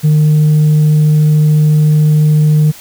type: tone with tanh clipping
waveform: sine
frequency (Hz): 152.3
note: D#3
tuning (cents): -37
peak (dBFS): -6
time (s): 0.03-2.72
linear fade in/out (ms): 20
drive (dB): 1
effects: white hiss -35 dBFS RMS until 2.8 s

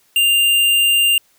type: tone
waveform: square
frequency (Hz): 2794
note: F7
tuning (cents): 0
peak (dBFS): -12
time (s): 0.16-1.18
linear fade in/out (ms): 2
effects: white hiss -57 dBFS RMS until 1.38 s

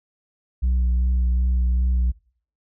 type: tone with vibrato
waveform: sine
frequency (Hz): 61.74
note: B1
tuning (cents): 0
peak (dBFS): -14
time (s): 0.62-2.12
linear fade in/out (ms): 20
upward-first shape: sine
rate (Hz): 2.6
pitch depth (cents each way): 21
effects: noise-tail reverb RT60 0.5 s tail -24 dB re dry + tanh soft clip ceiling -16 dBFS

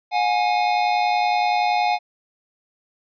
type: tone pair together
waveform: square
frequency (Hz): 720 / 830.6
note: F#5 / G#5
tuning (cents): -47 / 0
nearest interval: major second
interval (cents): 247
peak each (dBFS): -21 / -21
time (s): 0.11-1.99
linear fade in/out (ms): 50
effects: resampled to 11025 Hz

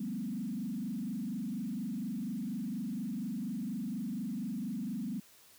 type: tone with frequency modulation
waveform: sine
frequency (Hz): 221.5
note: A3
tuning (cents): +12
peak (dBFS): -34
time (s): 0-5.2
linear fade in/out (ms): 5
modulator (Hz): 24.2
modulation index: 1.7
effects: white hiss -60 dBFS RMS until 5.58 s

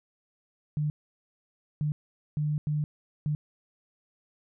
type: tone bursts at uneven times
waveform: sine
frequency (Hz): 150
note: D3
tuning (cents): +37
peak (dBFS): -25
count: 5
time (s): 0.77-0.9 / 1.81-1.92 / 2.37-2.58 / 2.67-2.84 / 3.26-3.35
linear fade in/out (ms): 0
effects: none

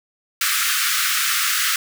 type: high-pass noise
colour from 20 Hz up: pink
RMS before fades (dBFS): -20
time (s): 0.41-1.76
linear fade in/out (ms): 2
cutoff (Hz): 1200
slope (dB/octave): 96
effects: none

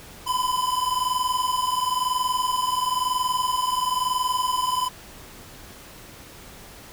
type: tone pair together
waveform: square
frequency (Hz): 998 / 1019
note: B5 / C6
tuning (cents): +18 / -46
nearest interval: unison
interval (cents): 36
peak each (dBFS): -25 / -26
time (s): 0.26-4.89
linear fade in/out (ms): 20
effects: pink hiss -44 dBFS RMS until 6.92 s

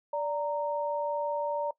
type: tone pair together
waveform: sine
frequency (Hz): 584 / 926.3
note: D5 / A#5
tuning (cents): -10 / -11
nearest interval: minor sixth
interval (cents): 799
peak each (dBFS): -30 / -32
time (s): 0.13-1.71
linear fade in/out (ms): 5
effects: noise-tail reverb RT60 0.1 s tail -20 dB re dry

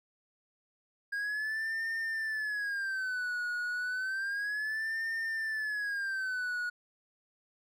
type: tone with vibrato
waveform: triangle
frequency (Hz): 1622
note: G#6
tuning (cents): -41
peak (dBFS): -30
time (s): 1.12-6.7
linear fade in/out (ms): 10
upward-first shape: sine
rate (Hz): 0.31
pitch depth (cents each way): 190
effects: none

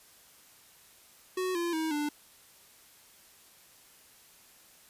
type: tone with pitch steps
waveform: square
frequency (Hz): 370 / 343.2 / 318.4 / 295.4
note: F#4 / F4 / D#4 / D4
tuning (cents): 0 / -30 / +40 / +10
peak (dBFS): -30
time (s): 1.37-2.09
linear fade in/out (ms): 5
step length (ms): 180
effects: white hiss -58 dBFS RMS until 4.89 s + resampled to 32000 Hz

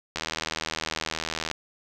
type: click train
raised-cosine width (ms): 0.2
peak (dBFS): -11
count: 109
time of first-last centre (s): 0.16-1.513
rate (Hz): 79.8
effects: none

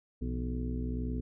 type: harmonic tone with a mistuned harmonic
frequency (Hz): 61.74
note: B1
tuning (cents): 0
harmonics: 1 / 2 / 3 / 4 / 5 / 6 / 7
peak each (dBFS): -34 / -40 / -44 / -37 / -47 / -49 / -46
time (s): 0.21-1.21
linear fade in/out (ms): 10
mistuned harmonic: 3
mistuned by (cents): -140
effects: none

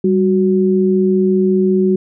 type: tone pair together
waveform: sine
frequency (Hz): 195.32 / 370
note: G3 / F#4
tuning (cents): -6 / 0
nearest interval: major seventh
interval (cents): 1106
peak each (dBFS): -13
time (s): 0.04-1.96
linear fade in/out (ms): 5
effects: none

